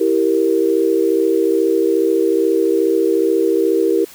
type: chord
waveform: sine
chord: E diminished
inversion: none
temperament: equal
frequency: 329.6 / 392 / 466.2 Hz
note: E4 / G4 / Bb4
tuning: 0 / 0 / 0 cents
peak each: -17 / -16 / -17 dBFS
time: 0-4.05 s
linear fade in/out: 10 ms
effects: white hiss -41 dBFS RMS until 4.14 s